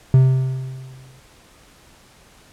triangle tone with exponential decay, 130.81 Hz, C3, in tune, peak -5 dBFS, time 0.14-1.2 s, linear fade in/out 2 ms, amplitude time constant 230 ms, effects pink hiss -50 dBFS RMS until 2.52 s + low-pass 11000 Hz 12 dB/octave

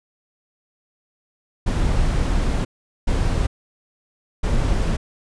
brown noise bursts at uneven times, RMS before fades -19 dBFS, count 3, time 1.66-2.65 / 3.07-3.47 / 4.43-4.97 s, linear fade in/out 10 ms, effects resampled to 22050 Hz

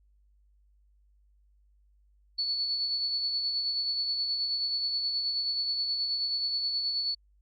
sine tone with tremolo, 4435 Hz, C#8, in tune, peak -26 dBFS, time 2.38-7.15 s, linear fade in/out 10 ms, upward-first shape sine, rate 9.4 Hz, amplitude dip 35%, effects added 50 Hz sine -61 dBFS peak until 7.41 s + Opus 48 kbps

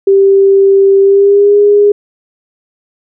sine tone with pitch glide, 392 to 410.5 Hz, G4 to G#4, 0 to -20 cents, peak -3 dBFS, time 0.07-1.92 s, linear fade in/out 5 ms, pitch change +80 cents, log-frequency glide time 1.01-1.58 s, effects none

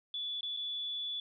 sine tone with dropouts, 3445 Hz, A7, 37 cents flat, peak -35 dBFS, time 0.14-1.2 s, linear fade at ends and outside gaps 2 ms, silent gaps 0.409-0.43 / 0.566-0.571 s, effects none

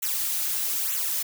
blue noise with flanger, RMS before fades -27 dBFS, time 0.02-1.23 s, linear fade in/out 10 ms, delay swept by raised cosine 0.2 to 4.5 ms, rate 1.1 Hz, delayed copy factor -0.8, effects none

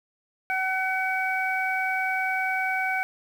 harmonic tone, 755 Hz, F#5, 35 cents sharp, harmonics 1 / 2 / 3, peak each -28 / -28 / -28 dBFS, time 0.5-3.03 s, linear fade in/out 0 ms, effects 8-bit

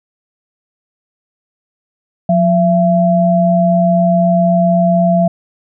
sine tone pair together, 178.52 / 674 Hz, F3 / E5, +38 / +38 cents, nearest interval octave + major seventh, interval 2300 cents, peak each -11 dBFS, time 2.29-5.28 s, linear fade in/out 5 ms, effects none

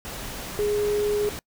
sine tone in noise, 415.3 Hz, G#4, in tune, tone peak -21 dBFS, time 0.59-1.29 s, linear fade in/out 0 ms, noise pink, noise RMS -35 dBFS, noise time 0.05-1.39 s, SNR +11 dB, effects noise-tail reverb RT60 0.1 s tail -26 dB re dry

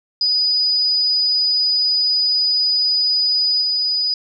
sine tone with level steps, 4958 Hz, D#8, 7 cents flat, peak -14 / -16 dBFS, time 0.21-4.14 s, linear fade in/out 2 ms, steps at 3.61 s, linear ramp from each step 10 ms, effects none

